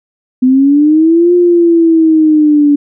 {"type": "linear two-way sweep", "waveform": "sine", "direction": "up then down", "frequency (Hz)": [251.2, 354.9, 286.8], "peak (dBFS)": -4, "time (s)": [0.42, 2.76], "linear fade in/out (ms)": 10, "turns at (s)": 1.34, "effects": []}